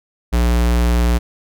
square tone, 59.4 Hz, A#1, 33 cents sharp, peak -13 dBFS, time 0.32-1.19 s, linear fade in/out 20 ms, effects none

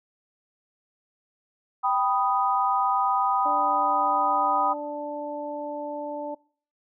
sine chord, G augmented, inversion none, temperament equal, 784 / 987.8 / 1244.5 Hz, G5 / B5 / D#6, 0 / 0 / 0 cents, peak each -25 dBFS, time 1.83-4.74 s, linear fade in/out 20 ms
harmonic tone, 293.7 Hz, D4, in tune, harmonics 1 / 2 / 3, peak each -36 / -32 / -35 dBFS, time 3.45-6.35 s, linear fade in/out 10 ms
effects noise-tail reverb RT60 0.5 s tail -24 dB re dry

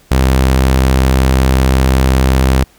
sawtooth tone, 65.41 Hz, C2, in tune, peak -4 dBFS, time 0.11-2.64 s, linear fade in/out 5 ms, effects pink hiss -48 dBFS RMS until 2.78 s

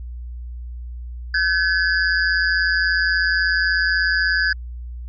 square ring-modulated tone, 1616 Hz, G#6, 48 cents flat, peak -14 dBFS, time 1.34-4.53 s, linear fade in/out 5 ms, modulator 88.2 Hz, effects added 60 Hz sine -29 dBFS peak until 5.08 s + resampled to 16000 Hz

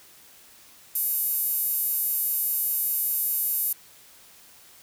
5% pulse tone with high-pass filter, 755 Hz, F#5, 35 cents sharp, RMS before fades -26 dBFS, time 0.95-3.73 s, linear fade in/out 5 ms, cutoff 12000 Hz, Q 7.6, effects white hiss -52 dBFS RMS until 4.82 s

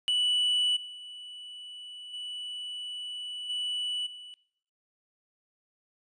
triangle tone with level steps, 2961 Hz, F#7, 1 cent sharp, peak -22 / -40 / -34 / -28 / -42 dBFS, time 0.08-4.34 s, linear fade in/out 0 ms, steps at 0.76 / 2.13 / 3.49 / 4.06 s, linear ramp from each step 10 ms, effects noise-tail reverb RT60 0.6 s tail -19 dB re dry + resampled to 22050 Hz

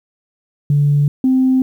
sine tone pair in turn, 144.7 / 259.8 Hz, D3 / C4, -25 / -12 cents, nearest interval minor seventh, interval 1013 cents, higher second, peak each -9 dBFS, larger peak neither, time 0.7-1.08 / 1.24-1.62 s, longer neither, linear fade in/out 2 ms, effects tanh soft clip ceiling -5 dBFS + 8-bit

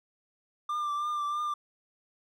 triangle tone with vibrato, 1188 Hz, D6, 20 cents sharp, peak -27 dBFS, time 0.69-1.54 s, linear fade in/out 5 ms, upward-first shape triangle, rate 3.1 Hz, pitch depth 35 cents each way, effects none

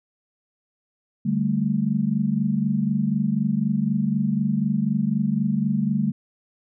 sine chord, D suspended fourth, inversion none, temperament equal with one note detuned, 147.34 / 196 / 220 Hz, D3 / G3 / A3, +6 / 0 / 0 cents, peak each -26 / -23 / -23 dBFS, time 1.25-6.12 s, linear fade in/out 10 ms, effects none

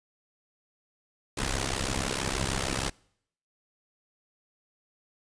pink noise with amplitude modulation, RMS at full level -26 dBFS, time 1.37-2.9 s, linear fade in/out 10 ms, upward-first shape sine, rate 66.4 Hz, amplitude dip 90%, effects noise-tail reverb RT60 0.7 s tail -26 dB re dry + resampled to 22050 Hz

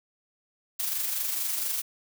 blue noise with amplitude modulation, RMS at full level -28 dBFS, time 0.79-1.82 s, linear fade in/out 10 ms, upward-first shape sine, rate 24.3 Hz, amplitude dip 40%, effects none

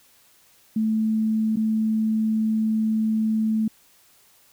sine tone with dropouts, 219.1 Hz, A3, 7 cents flat, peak -19 dBFS, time 0.76-3.68 s, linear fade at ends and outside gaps 5 ms, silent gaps 1.56-1.569 s, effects white hiss -57 dBFS RMS until 4.52 s

